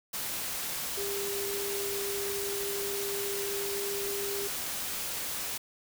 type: tone in noise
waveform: sine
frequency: 400 Hz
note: G4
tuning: 35 cents sharp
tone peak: -34 dBFS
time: 0.97-4.48 s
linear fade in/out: 10 ms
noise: white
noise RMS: -35 dBFS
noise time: 0.13-5.58 s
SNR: -2 dB
effects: none